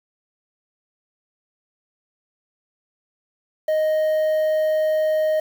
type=tone; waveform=triangle; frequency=622.3 Hz; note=D#5; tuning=in tune; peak=-15 dBFS; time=3.68-5.4 s; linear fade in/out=5 ms; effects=7-bit